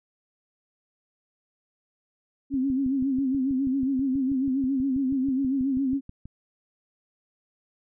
sine tone with vibrato, 266.8 Hz, C4, 34 cents sharp, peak -22 dBFS, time 2.5-6.01 s, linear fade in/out 50 ms, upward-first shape sine, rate 7.3 Hz, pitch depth 77 cents each way
click train, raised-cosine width 5 ms, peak -28 dBFS, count 24, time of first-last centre 2.54-6.256 s, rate 6.19 Hz
effects none

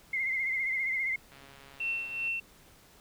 sine tone with vibrato, 2101 Hz, C7, 7 cents sharp, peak -28 dBFS, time 0.13-1.16 s, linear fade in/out 5 ms, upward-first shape triangle, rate 15 Hz, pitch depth 67 cents each way
click train, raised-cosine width 0.3 ms, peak -37 dBFS, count 133, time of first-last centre 1.32-2.277 s, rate 138 Hz
sine tone with tremolo, 2700 Hz, E7, 41 cents sharp, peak -28 dBFS, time 1.8-2.4 s, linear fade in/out 5 ms, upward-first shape triangle, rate 2.6 Hz, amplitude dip 70%
effects pink hiss -58 dBFS RMS until 3 s

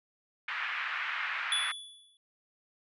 pink band-pass noise, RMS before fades -35 dBFS, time 0.48-1.72 s, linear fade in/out 5 ms, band 1300 to 2500 Hz, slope 24 dB/octave
square tone with exponential decay, 3434 Hz, A7, 43 cents flat, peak -26 dBFS, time 1.52-2.17 s, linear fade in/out 1 ms, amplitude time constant 140 ms
effects resampled to 32000 Hz

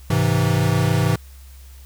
square chord, Ab augmented, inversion none, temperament equal with one note detuned, 103.83 / 130.81 / 162.73 Hz, Ab2 / C3 / E3, 0 / 0 / -22 cents, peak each -21 dBFS, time 0.1-1.16 s, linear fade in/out 5 ms, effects added 66 Hz sine -39 dBFS peak until 1.85 s + white hiss -51 dBFS RMS until 1.85 s

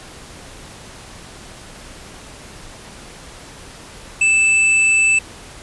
square tone, 2637 Hz, E7, in tune, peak -12 dBFS, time 4.21-5.19 s, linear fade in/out 5 ms, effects pink hiss -38 dBFS RMS until 5.62 s + resampled to 24000 Hz

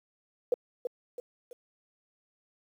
sine tone with echo, 490 Hz, B4, 14 cents flat, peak -21 dBFS, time 0.52-0.54 s, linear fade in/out 2 ms, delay 330 ms, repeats 3, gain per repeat -7 dB, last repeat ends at 1.53 s, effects high-pass 300 Hz 12 dB/octave + 10-bit

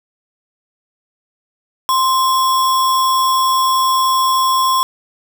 sine tone with sample-and-hold, 1046.5 Hz, C6, in tune, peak -11 dBFS, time 1.89-4.83 s, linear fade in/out 0 ms, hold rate 4410 Hz, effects none

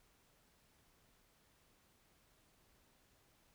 silence, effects pink hiss -72 dBFS RMS until 3.54 s

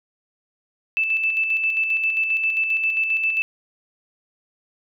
sine tone with tremolo, 2637 Hz, E7, in tune, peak -17 dBFS, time 0.97-3.42 s, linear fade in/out 0 ms, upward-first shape square, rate 7.5 Hz, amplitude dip 40%, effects none

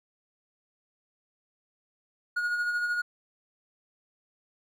triangle tone with tremolo, 1442 Hz, F#6, 45 cents flat, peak -23 dBFS, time 2.36-3.02 s, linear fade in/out 10 ms, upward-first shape sine, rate 13 Hz, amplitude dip 40%, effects none

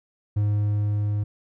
triangle tone with level ramp, 103.83 Hz, G#2, in tune, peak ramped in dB -17 to -20 dBFS, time 0.36-1.24 s, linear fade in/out 10 ms, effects none

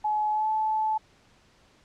sine tone with pitch glide, 850 to 868.4 Hz, G#5 to A5, +40 to -23 cents, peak -23 dBFS, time 0.04-0.98 s, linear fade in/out 10 ms, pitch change +37 cents, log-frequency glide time 0.31-0.48 s, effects pink hiss -60 dBFS RMS until 1.84 s + low-pass 6000 Hz 12 dB/octave

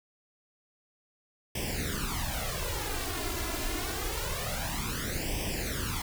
pink noise with flanger, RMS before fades -33 dBFS, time 1.55-6.02 s, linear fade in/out 5 ms, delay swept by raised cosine 0.36 to 2.96 ms, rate 0.26 Hz, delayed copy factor +0.85, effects none

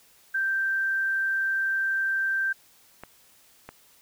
sine tone, 1568 Hz, G6, in tune, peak -23 dBFS, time 0.34-2.53 s, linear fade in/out 10 ms
clicks, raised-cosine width 0.5 ms, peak -24 dBFS, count 2, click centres 3.036 / 3.69 s
effects white hiss -58 dBFS RMS until 4.01 s

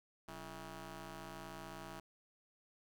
10% pulse ring-modulated tone, 155.56 Hz, D#3, in tune, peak -36 dBFS, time 0.28-2 s, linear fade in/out 5 ms, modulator 497 Hz, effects none

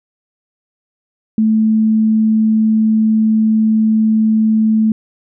sine tone, 218.9 Hz, A3, 9 cents flat, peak -9 dBFS, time 1.38-4.92 s, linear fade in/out 2 ms, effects none

